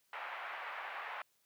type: band-pass noise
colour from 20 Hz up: pink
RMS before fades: -44 dBFS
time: 0.13-1.22 s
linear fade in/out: 2 ms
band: 750 to 2400 Hz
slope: 24 dB/octave
effects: white hiss -75 dBFS RMS until 1.45 s + high-pass 80 Hz 12 dB/octave